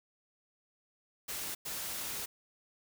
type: noise bursts at uneven times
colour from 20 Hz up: white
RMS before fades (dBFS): -39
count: 2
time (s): 1.28-1.55 / 1.65-2.26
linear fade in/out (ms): 10
effects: none